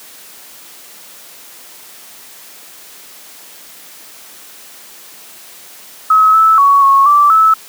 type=tone with pitch steps; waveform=sine; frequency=1282 / 1310 / 1120 / 1099 / 1166 / 1305 Hz; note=E6 / E6 / C#6 / C#6 / D6 / E6; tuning=-49 / -11 / +18 / -15 / -13 / -18 cents; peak=-5 dBFS; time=6.1-7.54 s; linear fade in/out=5 ms; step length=240 ms; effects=white hiss -37 dBFS RMS until 7.68 s + high-pass 200 Hz 12 dB/octave